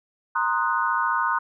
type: chord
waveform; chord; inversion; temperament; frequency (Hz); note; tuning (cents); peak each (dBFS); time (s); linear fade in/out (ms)
sine; C half-diminished seventh; third; equal; 932.3 / 1046.5 / 1244.5 / 1480; Bb5 / C6 / Eb6 / Gb6; 0 / 0 / 0 / 0; -26; 0.35-1.39; 10
effects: none